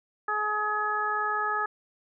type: harmonic tone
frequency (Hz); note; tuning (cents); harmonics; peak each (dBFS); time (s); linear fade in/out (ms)
422.5; G#4; +30; 1 / 2 / 3 / 4; -37 / -32 / -28 / -31; 0.28-1.66; 5
effects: none